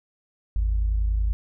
sine tone pair together, 52.16 / 82.8 Hz, G#1 / E2, +8 / +8 cents, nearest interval minor sixth, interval 800 cents, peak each -20 / -32 dBFS, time 0.56-1.33 s, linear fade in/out 0 ms, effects none

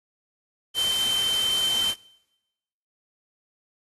sine tone in noise, 3100 Hz, G7, 20 cents flat, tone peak -22 dBFS, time 0.74-1.95 s, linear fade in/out 50 ms, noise white, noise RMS -31 dBFS, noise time 0.74-1.95 s, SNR +6 dB, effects noise-tail reverb RT60 1.0 s tail -24 dB re dry + AAC 32 kbps

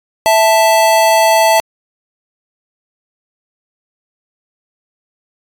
square tone pair together, 659.3 / 880 Hz, E5 / A5, 0 / 0 cents, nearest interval perfect fourth, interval 500 cents, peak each -11 dBFS, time 0.26-1.6 s, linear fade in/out 0 ms, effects AAC 64 kbps

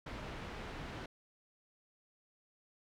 pink low-pass noise, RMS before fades -45 dBFS, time 0.06-1.06 s, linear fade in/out 5 ms, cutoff 2900 Hz, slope 12 dB/octave, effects none

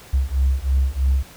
sine beating tone pair, 65.41 / 68.51 Hz, C2 / C#2, 0 / -20 cents, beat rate 3.1 Hz, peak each -18 dBFS, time 0.13-1.23 s, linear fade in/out 10 ms, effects tanh soft clip ceiling -11 dBFS + pink hiss -44 dBFS RMS until 1.36 s

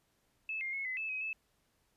sine tone with pitch steps, 2610 / 2117 / 2182 / 2026 / 2617 / 2532 / 2611 Hz, E7 / C7 / C#7 / B6 / E7 / D#7 / E7, -18 / +20 / -28 / +44 / -13 / +30 / -17 cents, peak -35 dBFS, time 0.49-1.33 s, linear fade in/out 2 ms, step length 120 ms, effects pink hiss -75 dBFS RMS until 1.96 s + resampled to 32000 Hz

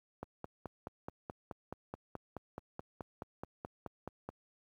click train, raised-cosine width 1 ms, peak -27 dBFS, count 20, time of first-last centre 0.23-4.29 s, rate 4.68 Hz, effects high-pass 60 Hz 12 dB/octave + 11-bit

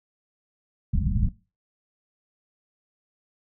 pink low-pass noise, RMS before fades -23 dBFS, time 0.93-1.29 s, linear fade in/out 5 ms, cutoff 200 Hz, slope 48 dB/octave, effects noise-tail reverb RT60 0.3 s tail -19 dB re dry

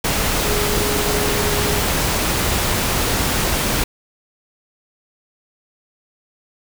sine tone in noise, 415.3 Hz, G#4, in tune, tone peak -24 dBFS, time 0.45-1.8 s, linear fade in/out 5 ms, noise pink, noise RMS -19 dBFS, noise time 0.04-3.84 s, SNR -8 dB, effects none

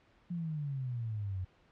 sine exponential sweep, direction down, 177.6 to 90 Hz, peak -34 dBFS, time 0.3-1.45 s, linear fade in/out 10 ms, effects pink hiss -66 dBFS RMS until 1.71 s + low-pass 3000 Hz 12 dB/octave

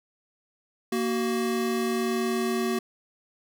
square tone pair together, 233.1 / 374.9 Hz, A#3 / F#4, 0 / +23 cents, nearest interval minor sixth, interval 823 cents, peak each -28 dBFS, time 0.92-2.79 s, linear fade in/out 5 ms, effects none

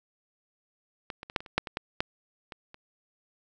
clicks, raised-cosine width 0.3 ms, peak -19 / -24 / -25 / -9 / -26 / -30 / -7 / -20 / -14 / -10 / -24 / -30 dBFS, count 12, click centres 1.102 / 1.231 / 1.299 / 1.362 / 1.405 / 1.462 / 1.58 / 1.672 / 1.771 / 2.005 / 2.522 / 2.744 s, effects none

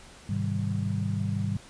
sine chord, Ab major seventh, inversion none, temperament just, 103.83 / 129.78 / 155.74 / 194.67 Hz, Ab2 / C3 / Eb3 / G3, 0 / -14 / +2 / -12 cents, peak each -29 / -35 / -34 / -31 dBFS, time 0.29-1.57 s, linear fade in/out 5 ms, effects pink hiss -50 dBFS RMS until 1.69 s + resampled to 22050 Hz

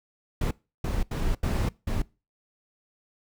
brown noise bursts at uneven times, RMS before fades -26 dBFS, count 5, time 0.41-0.51 / 0.84-1.03 / 1.11-1.35 / 1.43-1.69 / 1.87-2.02 s, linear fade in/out 5 ms, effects noise-tail reverb RT60 0.3 s tail -23 dB re dry

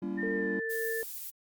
triangle chord, G diminished seventh, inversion none, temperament just, 196 / 235.2 / 282.2 / 338.7 Hz, G3 / Bb3 / Db4 / Fb4, 0 / +16 / +31 / +47 cents, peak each -34 / -38 / -36 / -36 dBFS, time 0.02-0.6 s, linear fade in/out 5 ms
sine tone with pitch glide, 1810 to 1762.5 Hz, A6 to A6, +48 to +2 cents, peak -34 dBFS, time 0.17-1.03 s, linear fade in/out 20 ms, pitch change -46 cents, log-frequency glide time 0.34-0.51 s
sine tone with tremolo, 453.3 Hz, A#4, 48 cents flat, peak -32 dBFS, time 0.23-1.03 s, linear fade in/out 0 ms, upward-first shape sine, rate 2 Hz, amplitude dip 25%
violet noise, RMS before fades -40 dBFS, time 0.69-1.31 s, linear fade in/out 20 ms
effects Opus 48 kbps

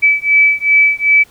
sine beating tone pair, 2300 / 2302.6 Hz, D7 / D7, -37 / -35 cents, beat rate 2.6 Hz, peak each -11 dBFS, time 0.02-1.24 s, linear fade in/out 20 ms, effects pink hiss -47 dBFS RMS until 1.3 s

